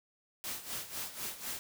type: noise with tremolo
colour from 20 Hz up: white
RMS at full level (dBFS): -38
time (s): 0.44-1.59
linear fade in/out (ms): 0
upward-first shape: sine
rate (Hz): 4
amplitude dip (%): 75
effects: none